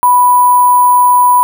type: tone with sample-and-hold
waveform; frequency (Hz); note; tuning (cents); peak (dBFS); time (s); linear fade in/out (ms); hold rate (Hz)
sine; 987.8; B5; 0; -4; 0.03-1.43; 0; 11025
effects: none